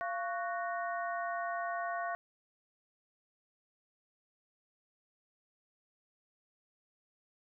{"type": "harmonic tone with a mistuned harmonic", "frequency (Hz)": 370, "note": "F#4", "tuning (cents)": 0, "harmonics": [2, 3, 4, 5], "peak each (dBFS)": [-36, -40, -42, -44], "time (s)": [0.01, 2.15], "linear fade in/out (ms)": 0, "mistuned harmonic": 2, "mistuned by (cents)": -120, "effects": []}